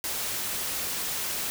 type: noise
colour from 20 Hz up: white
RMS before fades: -31 dBFS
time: 0.04-1.5 s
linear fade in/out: 0 ms
effects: none